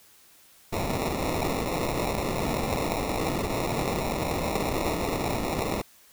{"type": "noise with sample-and-hold", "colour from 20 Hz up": "violet", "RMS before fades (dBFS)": -28, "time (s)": [0.72, 5.82], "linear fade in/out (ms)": 10, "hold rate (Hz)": 1575, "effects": ["white hiss -56 dBFS RMS until 6.12 s"]}